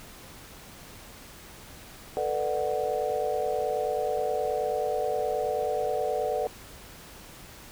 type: chord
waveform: sine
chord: B minor seventh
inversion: third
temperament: just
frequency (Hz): 444.5 / 493.9 / 592.7 / 740.8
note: A4 / B4 / D5 / F#5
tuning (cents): +18 / 0 / +16 / +2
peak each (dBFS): -31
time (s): 2.17-6.47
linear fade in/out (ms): 0
effects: pink hiss -47 dBFS RMS until 7.71 s